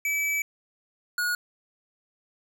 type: tone pair in turn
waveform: square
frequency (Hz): 2300 / 1448.9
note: D7 / F#6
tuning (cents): -37 / -37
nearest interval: minor sixth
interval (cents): 800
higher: first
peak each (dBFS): -25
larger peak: neither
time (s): 0.05-0.42 / 1.18-1.35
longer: first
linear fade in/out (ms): 2
effects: none